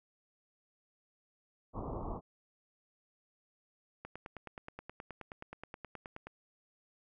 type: low-pass noise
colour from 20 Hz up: pink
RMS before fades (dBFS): -40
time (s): 1.73-2.21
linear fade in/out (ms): 50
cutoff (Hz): 1200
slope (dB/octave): 96
type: click train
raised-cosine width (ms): 0.5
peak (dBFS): -29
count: 22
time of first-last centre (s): 4.05-6.27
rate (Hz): 9.46
effects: none